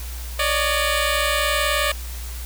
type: tone pair together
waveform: 10% pulse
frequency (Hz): 566 / 605.2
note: C#5 / D#5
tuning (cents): +36 / -48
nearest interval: minor second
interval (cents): 116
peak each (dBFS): -14 / -13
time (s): 0.39-1.92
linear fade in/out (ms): 5
effects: added 60 Hz sine -29 dBFS peak until 2.45 s + white hiss -38 dBFS RMS until 2.45 s